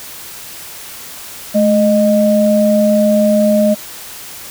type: tone pair together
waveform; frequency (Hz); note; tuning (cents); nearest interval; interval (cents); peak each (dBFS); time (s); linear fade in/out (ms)
sine; 214 / 615.2; A3 / D#5; -48 / -20; octave + tritone; 1828; -11; 1.54-3.75; 20
effects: white hiss -31 dBFS RMS until 4.5 s